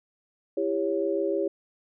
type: chord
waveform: sine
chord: C# diminished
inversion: first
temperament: just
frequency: 332.6 / 399.1 / 554.4 Hz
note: E4 / G4 / C#5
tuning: +16 / +31 / 0 cents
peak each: -29 / -27 / -29 dBFS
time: 0.57-1.48 s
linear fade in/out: 5 ms
effects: none